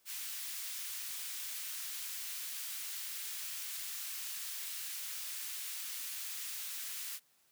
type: high-pass noise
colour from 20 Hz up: white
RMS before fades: -42 dBFS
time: 0.05-7.2 s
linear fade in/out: 50 ms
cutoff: 1800 Hz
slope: 12 dB/octave
effects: white hiss -71 dBFS RMS until 7.51 s + high-pass 80 Hz 12 dB/octave